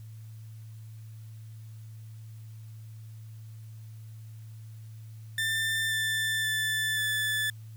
30% pulse tone with pitch steps, 1785 / 1770.6 / 1756.4 / 1742.2 Hz, A6 / A6 / A6 / A6, +24 / +10 / -4 / -18 cents, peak -24 dBFS, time 5.38-7.5 s, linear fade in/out 2 ms, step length 530 ms, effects added 110 Hz sine -42 dBFS peak until 7.76 s + white hiss -63 dBFS RMS until 7.76 s

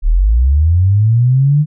sine linear sweep, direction up, 33.68 to 153 Hz, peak -7 dBFS, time 0.02-1.66 s, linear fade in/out 50 ms, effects none

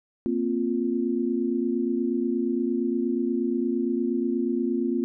sine chord, Bb suspended second, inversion none, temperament equal, 233.1 / 261.6 / 349.2 Hz, Bb3 / C4 / F4, 0 / 0 / 0 cents, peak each -27 dBFS, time 0.26-5.04 s, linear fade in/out 0 ms, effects none

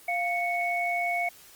sine tone pair together, 698.3 / 2217 Hz, F5 / C#7, 0 / 0 cents, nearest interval octave + minor sixth, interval 2000 cents, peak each -28 dBFS, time 0.08-1.29 s, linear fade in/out 5 ms, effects white hiss -52 dBFS RMS until 1.55 s + Opus 24 kbps

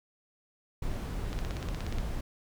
brown noise, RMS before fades -34 dBFS, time 0.82-2.21 s, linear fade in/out 5 ms
click train, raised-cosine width 0.2 ms, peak -23 dBFS, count 12, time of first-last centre 1.33-1.985 s, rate 16.8 Hz
effects none

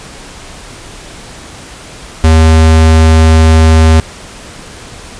square tone, 80 Hz, D#2, 49 cents sharp, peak -3 dBFS, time 2.24-4 s, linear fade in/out 0 ms, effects pink hiss -30 dBFS RMS until 5.19 s + resampled to 22050 Hz

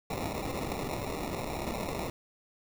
violet noise with sample-and-hold, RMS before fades -35 dBFS, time 0.1-2.1 s, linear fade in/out 5 ms, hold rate 1575 Hz, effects none

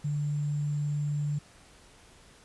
sine tone with sample-and-hold, 146.83 Hz, D3, in tune, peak -27 dBFS, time 0.04-1.39 s, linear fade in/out 10 ms, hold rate 7350 Hz, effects pink hiss -56 dBFS RMS until 2.44 s + resampled to 24000 Hz

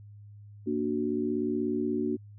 sine chord, Bb augmented, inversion none, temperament equal, 233.1 / 293.7 / 370 Hz, Bb3 / D4 / F#4, 0 / 0 / 0 cents, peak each -31 dBFS, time 0.66-2.17 s, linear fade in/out 20 ms, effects added 103 Hz sine -46 dBFS peak until 2.38 s

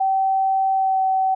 sine tone with pitch glide, 770 to 762 Hz, G5 to G5, -31 to -49 cents, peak -16 dBFS, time 0-1.35 s, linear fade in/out 10 ms, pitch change -18 cents, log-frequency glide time 0.73-1.02 s, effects none

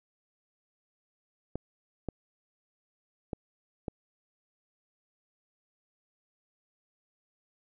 clicks, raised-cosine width 2 ms, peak -20 dBFS, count 4, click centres 1.556 / 2.087 / 3.332 / 3.882 s, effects none

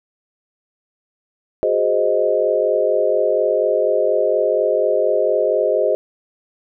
sine chord, Ab dominant seventh, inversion third, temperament equal with one note detuned, 371.1 / 415.3 / 523.3 / 622.3 Hz, Gb4 / Ab4 / C5 / Eb5, +5 / 0 / 0 / 0 cents, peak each -23 / -20 / -19 / -18 dBFS, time 1.63-5.95 s, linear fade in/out 0 ms, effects none

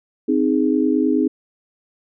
sine chord, Ab major, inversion first, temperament equal, 261.6 / 311.1 / 415.3 Hz, C4 / Eb4 / Ab4, 0 / 0 / 0 cents, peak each -18 / -18 / -22 dBFS, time 0.28-1.28 s, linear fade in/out 10 ms, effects none

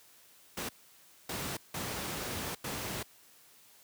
pink noise bursts at uneven times, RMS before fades -37 dBFS, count 4, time 0.57-0.69 / 1.29-1.57 / 1.74-2.55 / 2.64-3.03 s, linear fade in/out 5 ms, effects white hiss -60 dBFS RMS until 3.83 s + high-pass 80 Hz 12 dB/octave

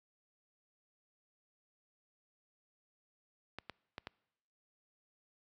clicks, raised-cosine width 0.3 ms, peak -26 dBFS, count 4, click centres 3.586 / 3.697 / 3.981 / 4.071 s, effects noise-tail reverb RT60 0.9 s tail -25 dB re dry + high-pass 60 Hz 12 dB/octave

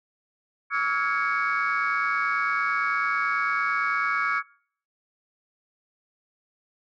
sine tone cluster, 1138 / 1301 / 1410 / 1653 / 2233 Hz, C#6 / E6 / F6 / G#6 / C#7, +45 / -23 / +16 / -9 / +12 cents, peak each -28 dBFS, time 0.7-4.43 s, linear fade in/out 50 ms, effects noise-tail reverb RT60 0.5 s tail -20 dB re dry + tanh soft clip ceiling -16 dBFS

